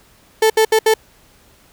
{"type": "tone bursts at uneven times", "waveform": "35% pulse", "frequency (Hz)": 440, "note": "A4", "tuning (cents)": 0, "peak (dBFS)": -8, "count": 4, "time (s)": [[0.42, 0.5], [0.57, 0.65], [0.72, 0.79], [0.86, 0.94]], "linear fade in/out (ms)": 5, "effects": ["pink hiss -51 dBFS RMS until 1.72 s"]}